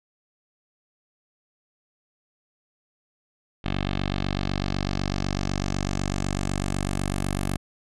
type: tone with low-pass filter sweep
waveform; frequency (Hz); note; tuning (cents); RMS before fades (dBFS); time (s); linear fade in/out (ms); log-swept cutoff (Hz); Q
10% pulse; 48; G1; -36; -27; 3.64-7.57; 10; 3300 to 11000; 2.2
effects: none